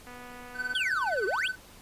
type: click train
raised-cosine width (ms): 0.5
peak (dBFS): -32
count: 165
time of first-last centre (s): 0.07-0.737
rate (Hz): 246
type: tone with tremolo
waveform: triangle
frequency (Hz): 1515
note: F#6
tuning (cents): +40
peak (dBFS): -25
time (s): 0.54-1.56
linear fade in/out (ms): 50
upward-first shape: sine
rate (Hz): 19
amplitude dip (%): 85
type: exponential two-way sweep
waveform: triangle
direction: down then up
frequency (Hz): 3448 to 360.6 to 3448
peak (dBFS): -26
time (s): 0.75-1.48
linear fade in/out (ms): 2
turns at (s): 1.26
effects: pink hiss -52 dBFS RMS until 1.81 s + resampled to 32000 Hz